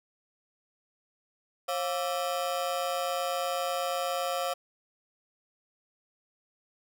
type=ring-modulated tone; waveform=30% pulse; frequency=622.3 Hz; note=D#5; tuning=in tune; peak=-23 dBFS; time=1.68-4.54 s; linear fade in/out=10 ms; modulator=84 Hz; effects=none